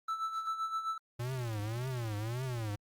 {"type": "tone with tremolo", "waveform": "triangle", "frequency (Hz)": 1318.5, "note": "E6", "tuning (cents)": 0, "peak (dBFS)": -29, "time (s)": [0.08, 0.98], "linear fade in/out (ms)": 5, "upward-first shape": "sine", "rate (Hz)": 7.7, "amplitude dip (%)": 65}
{"type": "tone with vibrato", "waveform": "square", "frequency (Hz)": 116.54, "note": "A#2", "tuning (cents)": 0, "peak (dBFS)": -35, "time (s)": [1.19, 2.76], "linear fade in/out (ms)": 10, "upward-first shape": "triangle", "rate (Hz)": 1.8, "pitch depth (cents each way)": 240}
{"effects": ["Opus 24 kbps"]}